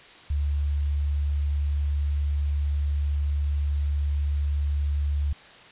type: tone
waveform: sine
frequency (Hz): 72.3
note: D2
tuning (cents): -27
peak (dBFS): -22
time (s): 0.3-5.33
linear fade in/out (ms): 5
effects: white hiss -48 dBFS RMS until 5.71 s + resampled to 8000 Hz